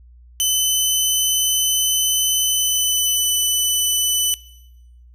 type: tone with pitch glide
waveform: 15% pulse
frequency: 3027 to 2994 Hz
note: F#7 to F#7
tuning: +39 to +20 cents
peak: -9 dBFS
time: 0.4-4.34 s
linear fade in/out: 0 ms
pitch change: -19 cents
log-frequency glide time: 2.38-3.27 s
effects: noise-tail reverb RT60 0.9 s tail -20 dB re dry + added 60 Hz sine -43 dBFS peak until 5.14 s